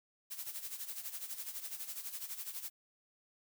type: noise with tremolo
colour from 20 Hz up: blue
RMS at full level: -41 dBFS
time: 0.3-2.7 s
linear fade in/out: 20 ms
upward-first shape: sine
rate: 12 Hz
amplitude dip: 70%
effects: none